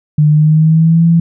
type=tone with pitch glide; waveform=sine; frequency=150.7 to 167.21 Hz; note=D3 to E3; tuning=+45 to +25 cents; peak=-5 dBFS; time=0.18-1.2 s; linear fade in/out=5 ms; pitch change=+180 cents; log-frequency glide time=0.31-1.05 s; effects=none